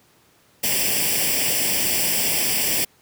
white noise with comb filter, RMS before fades -21 dBFS, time 0.63-2.85 s, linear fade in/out 10 ms, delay 0.38 ms, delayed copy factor +0.8, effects pink hiss -57 dBFS RMS until 3.01 s + high-pass 100 Hz 12 dB/octave

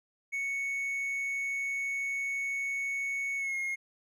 triangle tone with pitch glide, 2217 to 2150 Hz, C#7 to C7, 0 to +47 cents, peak -29 dBFS, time 0.32-3.76 s, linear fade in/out 20 ms, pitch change -53 cents, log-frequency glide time 3.37-3.56 s, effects none

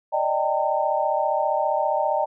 sine chord, Eb major seventh, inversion third, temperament equal with one note detuned, 587.3 / 622.3 / 784 / 910.5 Hz, D5 / Eb5 / G5 / Bb5, 0 / 0 / 0 / -41 cents, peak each -26 / -25 / -25 / -25 dBFS, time 0.12-2.26 s, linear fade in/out 20 ms, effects none

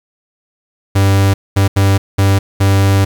45% pulse tone bursts at uneven times, 98 Hz, G2, in tune, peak -8 dBFS, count 5, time 0.95-1.34 / 1.56-1.68 / 1.76-1.98 / 2.18-2.39 / 2.6-3.05 s, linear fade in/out 10 ms, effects 7-bit

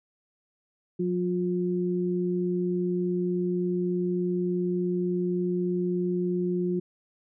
sine tone pair together, 179.7 / 356.3 Hz, F3 / F4, +50 / +35 cents, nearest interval octave, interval 1185 cents, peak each -27 dBFS, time 0.99-6.8 s, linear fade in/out 10 ms, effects none

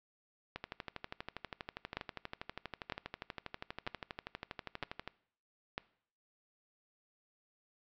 two click trains, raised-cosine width 0.3 ms, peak -20 / -24 dBFS, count 5 / 57, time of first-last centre 1.97-5.78 / 0.56-5.076 s, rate 1.05 / 12.4 Hz, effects noise-tail reverb RT60 0.6 s tail -21 dB re dry + low-pass 5000 Hz 12 dB/octave

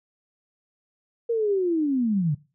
sine linear sweep, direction down, 473 to 138.59 Hz, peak -20 dBFS, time 1.29-2.35 s, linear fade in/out 10 ms, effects noise-tail reverb RT60 0.3 s tail -19 dB re dry

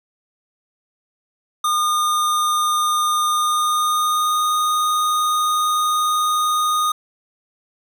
square tone with pitch glide, 1218 to 1233.6 Hz, D#6 to D#6, -37 to -15 cents, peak -17 dBFS, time 1.64-6.92 s, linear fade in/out 5 ms, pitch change +22 cents, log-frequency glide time 3.3-4.48 s, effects none

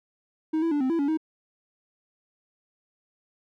triangle tone with pitch steps, 315.2 / 331.2 / 291.8 / 260 / 333 / 282.8 / 315.9 Hz, D#4 / E4 / D4 / C4 / E4 / C#4 / D#4, +23 / +8 / -11 / -11 / +18 / +35 / +26 cents, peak -20 dBFS, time 0.53-1.174 s, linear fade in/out 10 ms, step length 92 ms, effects none

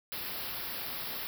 white band-stop noise, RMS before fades -38 dBFS, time 0.12-1.27 s, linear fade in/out 0 ms, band 5300 to 11000 Hz, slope 96 dB/octave, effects none

